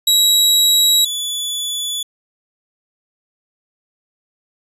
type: tone pair in turn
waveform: sawtooth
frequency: 3867 / 3445 Hz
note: B7 / A7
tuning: -37 / -37 cents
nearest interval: major second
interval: 200 cents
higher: first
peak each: -7 / -17 dBFS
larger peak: first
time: 0.07-1.05 / 1.05-2.03 s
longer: neither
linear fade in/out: 5 ms
effects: resampled to 32000 Hz